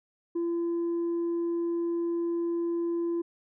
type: tone with tanh clipping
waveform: sine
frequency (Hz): 340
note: F4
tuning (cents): -46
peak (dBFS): -27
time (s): 0.35-3.22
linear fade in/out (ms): 10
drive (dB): 1
effects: none